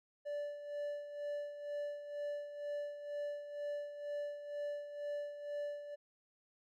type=tone with tremolo; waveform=triangle; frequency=583 Hz; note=D5; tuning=13 cents flat; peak=-35 dBFS; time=0.25-5.96 s; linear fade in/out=20 ms; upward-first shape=sine; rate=2.1 Hz; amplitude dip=65%; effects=none